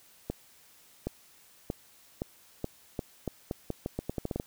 accelerating click train, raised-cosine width 2 ms, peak -18 dBFS, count 17, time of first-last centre 0.3-4.399 s, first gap 770 ms, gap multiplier 0.82, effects white hiss -59 dBFS RMS until 4.46 s

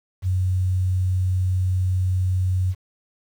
sine tone with quantisation, 92.5 Hz, F#2, in tune, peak -18 dBFS, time 0.22-2.75 s, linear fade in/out 50 ms, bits 8, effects none

